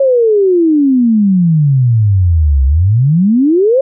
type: exponential two-way sweep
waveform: sine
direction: down then up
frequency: 554.4 to 64.8 to 554.4 Hz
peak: -6 dBFS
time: 0-3.81 s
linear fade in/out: 5 ms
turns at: 2.65 s
effects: none